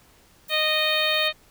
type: noise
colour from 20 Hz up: violet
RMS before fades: -41 dBFS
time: 0.48-1.28 s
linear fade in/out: 5 ms
type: harmonic tone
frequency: 618 Hz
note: D#5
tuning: 12 cents flat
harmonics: 1 / 2 / 3 / 4 / 5 / 6 / 7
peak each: -27 / -31 / -28 / -26 / -28 / -26 / -31 dBFS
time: 0.49-1.33 s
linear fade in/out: 50 ms
effects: pink hiss -56 dBFS RMS until 1.5 s